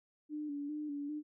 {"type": "tone with vibrato", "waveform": "sine", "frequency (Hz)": 293.7, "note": "D4", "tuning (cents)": 0, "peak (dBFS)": -37, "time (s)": [0.29, 1.23], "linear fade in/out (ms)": 50, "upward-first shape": "square", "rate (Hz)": 2.5, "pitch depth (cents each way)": 41, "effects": []}